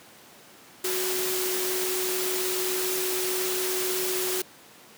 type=tone in noise; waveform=sine; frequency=370 Hz; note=F#4; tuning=in tune; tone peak=-29 dBFS; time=0.84-4.42 s; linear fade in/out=5 ms; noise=white; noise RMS=-29 dBFS; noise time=0.84-4.42 s; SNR=-3 dB; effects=pink hiss -50 dBFS RMS until 4.97 s + high-pass 200 Hz 12 dB/octave